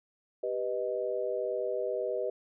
sine chord, G augmented, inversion none, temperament equal, 392 / 493.9 / 622.3 Hz, G4 / B4 / D#5, 0 / 0 / 0 cents, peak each -35 / -33 / -34 dBFS, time 0.43-2.3 s, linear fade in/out 5 ms, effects none

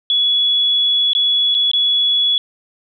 sine tone with dropouts, 3387 Hz, G#7, 33 cents sharp, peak -12 dBFS, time 0.1-2.38 s, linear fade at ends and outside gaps 1 ms, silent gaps 1.133-1.15 / 1.544-1.549 / 1.715-1.734 s, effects none

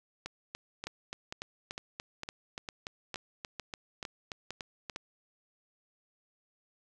two click trains, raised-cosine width 0.2 ms, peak -21 / -21 dBFS, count 10 / 17, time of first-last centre 0.87-4.961 / 0.26-4.898 s, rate 2.2 / 3.45 Hz, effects none

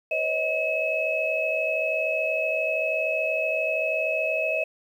sine tone cluster, 511 / 559 / 632 / 2574 Hz, C5 / C#5 / D#5 / E7, -41 / +14 / +27 / -42 cents, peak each -34 / -33 / -26 / -26 dBFS, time 0.11-4.64 s, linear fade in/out 5 ms, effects 9-bit

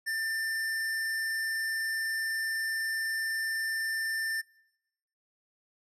square tone, 1788 Hz, A6, 27 cents sharp, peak -30 dBFS, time 0.06-4.42 s, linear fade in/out 20 ms, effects noise-tail reverb RT60 1.0 s tail -26 dB re dry + resampled to 32000 Hz

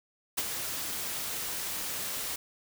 white noise with ADSR envelope, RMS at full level -28 dBFS, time 0.37-2.36 s, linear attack 14 ms, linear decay 35 ms, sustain -7 dB, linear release 5 ms, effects none

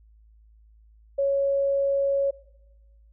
sine tone, 554.4 Hz, C#5, in tune, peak -20 dBFS, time 1.18-2.31 s, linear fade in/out 10 ms, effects noise-tail reverb RT60 1.0 s tail -20 dB re dry + added 54 Hz sine -52 dBFS peak until 3.12 s

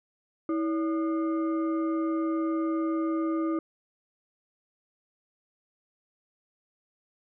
sine tone with frequency modulation, 324.1 Hz, E4, 29 cents flat, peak -25 dBFS, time 0.49-3.59 s, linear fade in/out 2 ms, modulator 893 Hz, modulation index 0.53, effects none

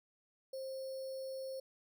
sine tone with sample-and-hold, 530 Hz, C5, 22 cents sharp, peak -40 dBFS, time 0.53-1.6 s, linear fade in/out 5 ms, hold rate 4900 Hz, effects none

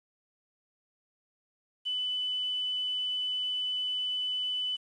sine tone with quantisation, 2997 Hz, F#7, 22 cents sharp, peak -29 dBFS, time 1.85-4.77 s, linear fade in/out 20 ms, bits 9, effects resampled to 22050 Hz

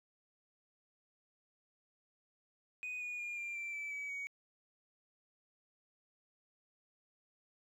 sine tone with pitch steps, 2489 / 2453 / 2418 / 2383 / 2349 / 2316 / 2282 / 2250 Hz, D#7 / D#7 / D7 / D7 / D7 / D7 / C#7 / C#7, 0 / -25 / +50 / +25 / 0 / -25 / +50 / +25 cents, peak -37 dBFS, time 2.83-4.27 s, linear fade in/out 0 ms, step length 180 ms, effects tanh soft clip ceiling -38 dBFS + 12-bit

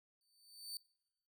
sawtooth tone with exponential growth, 4556 Hz, C#8, 47 cents sharp, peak -38 dBFS, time 0.21-0.77 s, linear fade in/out 1 ms, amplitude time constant 120 ms, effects noise-tail reverb RT60 0.9 s tail -23 dB re dry

